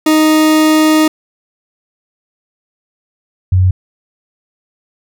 40% pulse / sine tone pair in turn, 311.1 / 92.49 Hz, D#4 / F#2, 0 / 0 cents, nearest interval octave + major sixth, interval 2100 cents, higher first, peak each -6 dBFS, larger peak neither, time 0.06-1.08 / 3.52-3.71 s, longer first, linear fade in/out 5 ms, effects none

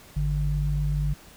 sine tone pair together, 51.58 / 146.83 Hz, G#1 / D3, -11 / 0 cents, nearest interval octave + tritone, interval 1811 cents, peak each -25 dBFS, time 0.16-1.14 s, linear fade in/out 10 ms, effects pink hiss -50 dBFS RMS until 1.36 s

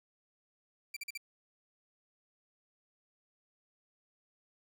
sawtooth tone bursts, 2349 Hz, D7, in tune, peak -35 dBFS, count 4, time 0.94-1.176 s, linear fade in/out 5 ms, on 26 ms, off 44 ms, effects none

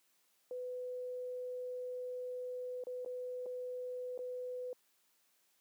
sine tone with dropouts, 500 Hz, B4, 21 cents sharp, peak -39 dBFS, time 0.51-4.73 s, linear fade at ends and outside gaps 1 ms, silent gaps 2.838-2.869 / 3.048-3.06 / 3.459-3.463 / 4.177-4.19 s, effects white hiss -74 dBFS RMS until 5.6 s + high-pass 200 Hz 12 dB/octave

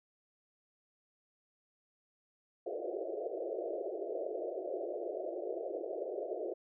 pink band-pass noise, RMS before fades -39 dBFS, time 2.66-6.54 s, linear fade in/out 10 ms, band 340 to 680 Hz, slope 96 dB/octave, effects none

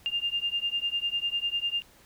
sine beating tone pair, 2800 / 2810 Hz, F7 / F7, +4 / +10 cents, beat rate 10 Hz, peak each -30 dBFS, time 0.06-1.82 s, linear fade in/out 0 ms, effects pink hiss -57 dBFS RMS until 2.05 s

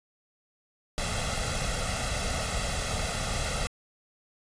pink noise with comb filter, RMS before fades -30 dBFS, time 0.98-3.67 s, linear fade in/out 0 ms, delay 1.5 ms, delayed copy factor +0.75, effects resampled to 22050 Hz

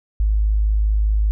sine tone, 52.5 Hz, G#1, 19 cents sharp, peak -14 dBFS, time 0.2-1.31 s, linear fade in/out 0 ms, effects none

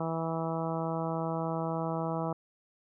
harmonic tone, 163.4 Hz, E3, 15 cents flat, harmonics 1 / 2 / 3 / 4 / 5 / 6 / 7 / 8, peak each -34 / -38 / -38 / -37 / -39 / -41 / -43 / -44 dBFS, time 0-2.33 s, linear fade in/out 5 ms, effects none

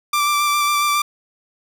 sawtooth tone with vibrato, 1174.7 Hz, D6, in tune, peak -12 dBFS, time 0.13-1.02 s, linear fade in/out 5 ms, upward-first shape square, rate 7.3 Hz, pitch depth 13 cents each way, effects none

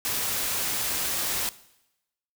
white noise, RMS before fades -28 dBFS, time 0.05-1.49 s, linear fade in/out 0 ms, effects noise-tail reverb RT60 0.9 s tail -18 dB re dry

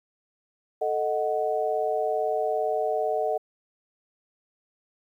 sine chord, D# diminished, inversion second, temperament equal, 440 / 622.3 / 740 Hz, A4 / D#5 / F#5, 0 / 0 / 0 cents, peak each -28 / -27 / -28 dBFS, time 0.81-3.38 s, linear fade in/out 10 ms, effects 10-bit

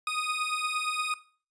20% pulse beating tone pair, 1238 / 1246.6 Hz, D#6 / D#6, -9 / +3 cents, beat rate 8.6 Hz, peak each -28 / -26 dBFS, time 0.07-1.14 s, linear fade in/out 2 ms, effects noise-tail reverb RT60 0.4 s tail -17 dB re dry + resampled to 22050 Hz

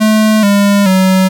square tone with pitch steps, 216.2 / 201.7 / 188.21 Hz, A3 / G3 / F#3, -30 / +50 / +30 cents, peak -7 dBFS, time 0-1.29 s, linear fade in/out 20 ms, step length 430 ms, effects none

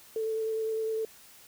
sine tone with vibrato, 442 Hz, A4, 8 cents sharp, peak -28 dBFS, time 0.16-1.05 s, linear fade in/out 2 ms, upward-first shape square, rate 9.8 Hz, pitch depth 10 cents each way, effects white hiss -54 dBFS RMS until 1.47 s

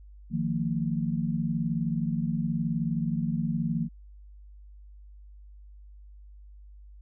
sine chord, Eb suspended second, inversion none, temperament equal with one note detuned, 155.56 / 174.61 / 228.2 Hz, Eb3 / F3 / Bb3, 0 / 0 / -37 cents, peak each -30 dBFS, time 0.3-3.89 s, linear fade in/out 50 ms, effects added 50 Hz sine -46 dBFS peak until 7.01 s

